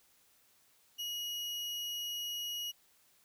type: tone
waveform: 35% pulse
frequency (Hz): 2900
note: F#7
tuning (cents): -35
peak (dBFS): -35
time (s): 0.98-2.72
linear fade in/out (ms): 20
effects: white hiss -68 dBFS RMS until 3.24 s